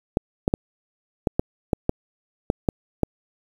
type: clicks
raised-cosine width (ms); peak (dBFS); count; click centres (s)
2; -5; 10; 0.171 / 0.479 / 0.539 / 1.272 / 1.395 / 1.732 / 1.894 / 2.501 / 2.688 / 3.033
effects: 7-bit